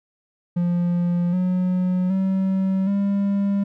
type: tone with pitch steps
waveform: triangle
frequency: 174.61 / 182.55 / 190.85 / 199.53 Hz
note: F3 / F#3 / G3 / G3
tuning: 0 / -23 / -46 / +31 cents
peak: -16 dBFS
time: 0.56-3.64 s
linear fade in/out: 10 ms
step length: 770 ms
effects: none